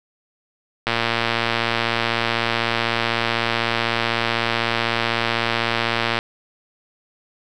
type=click train; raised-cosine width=0.3 ms; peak=-3 dBFS; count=618; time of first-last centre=0.87-6.189 s; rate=116 Hz; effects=none